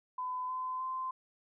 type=tone with pitch steps; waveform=sine; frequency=1009 / 1022.5 / 1036.2 Hz; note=B5 / C6 / C6; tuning=+37 / -40 / -17 cents; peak=-34 dBFS; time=0.18-1.11 s; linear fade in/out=5 ms; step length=310 ms; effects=none